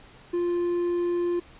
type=tone; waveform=triangle; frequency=349.2 Hz; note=F4; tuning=in tune; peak=-21 dBFS; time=0.33-1.4 s; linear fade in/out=10 ms; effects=pink hiss -51 dBFS RMS until 1.59 s + resampled to 8000 Hz